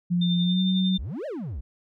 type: tone with pitch glide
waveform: sine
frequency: 175.6 to 187.12 Hz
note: F3 to F#3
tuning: +10 to +20 cents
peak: -20 dBFS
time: 0.1-0.98 s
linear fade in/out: 20 ms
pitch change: +110 cents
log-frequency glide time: 0.42-0.62 s
type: tone with tremolo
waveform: sine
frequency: 3603 Hz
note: A7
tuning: 40 cents sharp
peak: -27 dBFS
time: 0.21-0.98 s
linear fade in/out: 10 ms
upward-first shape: sine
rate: 11 Hz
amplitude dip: 45%
type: exponential two-way sweep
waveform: triangle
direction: up then down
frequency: 46.25 to 651 to 52.3 Hz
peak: -28 dBFS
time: 0.98-1.61 s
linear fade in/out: 10 ms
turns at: 1.26 s
effects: none